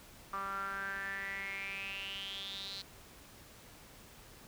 sawtooth tone with band-pass filter sweep, 196 Hz, G3, in tune, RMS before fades -41 dBFS, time 0.33-2.82 s, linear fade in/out 5 ms, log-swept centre 1200 to 4200 Hz, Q 8.6, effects pink hiss -56 dBFS RMS until 4.47 s

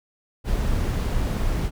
brown noise, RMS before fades -23 dBFS, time 0.44-1.71 s, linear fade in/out 50 ms, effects none

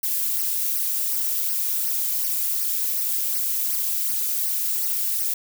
violet noise with flanger, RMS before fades -24 dBFS, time 0.03-5.34 s, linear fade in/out 5 ms, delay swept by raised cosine 0.27 to 2.77 ms, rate 2.7 Hz, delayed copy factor -0.75, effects none

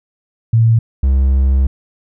sine / triangle tone pair in turn, 113.9 / 66.68 Hz, A#2 / C2, -40 / +33 cents, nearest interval major sixth, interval 927 cents, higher first, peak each -7 dBFS, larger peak neither, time 0.53-0.79 / 1.03-1.67 s, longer second, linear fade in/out 5 ms, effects none

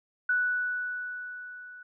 sine tone with level ramp, 1480 Hz, F#6, in tune, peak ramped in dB -22 to -44 dBFS, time 0.29-1.83 s, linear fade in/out 5 ms, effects none

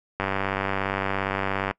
click train, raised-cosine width 0.5 ms, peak -10 dBFS, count 148, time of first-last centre 0.2-1.711 s, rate 97.3 Hz, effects noise-tail reverb RT60 0.1 s tail -23 dB re dry

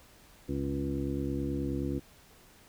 harmonic tone with a mistuned harmonic, 69.4 Hz, C#2, 3 cents sharp, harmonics 1 / 2 / 3 / 4 / 5 / 7, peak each -37 / -37 / -40 / -34 / -37 / -43 dBFS, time 0.48-2 s, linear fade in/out 20 ms, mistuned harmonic 1, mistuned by +35 cents, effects pink hiss -58 dBFS RMS until 2.68 s

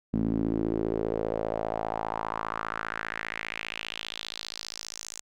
sawtooth tone with band-pass filter sweep, 55 Hz, A1, in tune, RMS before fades -32 dBFS, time 0.13-5.21 s, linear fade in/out 10 ms, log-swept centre 230 to 7100 Hz, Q 3.2, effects none

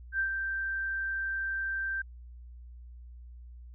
sine tone with ADSR envelope, 1568 Hz, G6, in tune, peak -25 dBFS, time 0.12-2.02 s, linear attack 73 ms, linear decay 95 ms, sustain -5 dB, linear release 6 ms, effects added 60 Hz sine -45 dBFS peak until 3.74 s

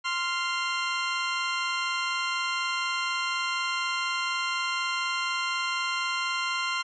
20% pulse tone pair together, 1046.5 / 1387.3 Hz, C6 / F6, 0 / -12 cents, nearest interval perfect fourth, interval 488 cents, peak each -24 / -25 dBFS, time 0.04-6.83 s, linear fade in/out 20 ms, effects resampled to 16000 Hz

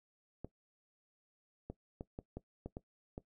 clicks, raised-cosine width 2 ms, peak -29 dBFS, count 8, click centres 0.446 / 1.7 / 2.009 / 2.189 / 2.37 / 2.66 / 2.769 / 3.179 s, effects noise-tail reverb RT60 0.1 s tail -18 dB re dry

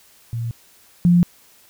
sine tone pair in turn, 116.54 / 174.61 Hz, A#2 / F3, 0 / 0 cents, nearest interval perfect fifth, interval 700 cents, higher second, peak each -22 / -10 dBFS, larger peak second, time 0.33-0.51 / 1.05-1.23 s, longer neither, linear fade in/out 0 ms, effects white hiss -52 dBFS RMS until 1.69 s

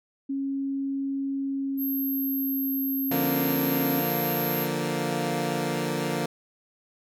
sine tone with pitch glide, 273.9 to 270.9 Hz, C#4 to C#4, -21 to -40 cents, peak -26 dBFS, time 0.29-4.01 s, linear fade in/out 10 ms, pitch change -19 cents, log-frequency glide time 1.34-2.68 s
sine tone, 12544 Hz, G9, in tune, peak -29 dBFS, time 1.77-4.68 s, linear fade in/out 50 ms
15% pulse chord, Bb major, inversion first, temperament equal, 146.83 / 174.61 / 233.1 Hz, D3 / F3 / Bb3, 0 / 0 / 0 cents, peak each -24 dBFS, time 3.11-6.26 s, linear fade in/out 5 ms
effects none

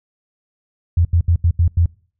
sine tone bursts at uneven times, 85.3 Hz, F2, 40 cents flat, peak -10 dBFS, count 6, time 0.97-1.05 / 1.13-1.21 / 1.28-1.36 / 1.44-1.51 / 1.59-1.68 / 1.77-1.86 s, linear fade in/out 5 ms, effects noise-tail reverb RT60 0.5 s tail -25 dB re dry

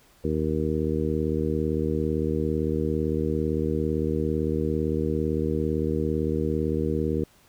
harmonic tone, 77.78 Hz, D#2, in tune, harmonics 1 / 2 / 3 / 4 / 5 / 6, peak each -30 / -30 / -30 / -30 / -30 / -30 dBFS, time 0.24-7.24 s, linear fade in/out 5 ms, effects pink hiss -58 dBFS RMS until 7.48 s

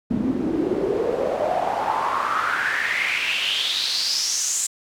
pink noise with band-pass filter sweep, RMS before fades -23 dBFS, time 0.1-4.67 s, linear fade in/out 10 ms, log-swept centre 220 to 7600 Hz, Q 5.6, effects none

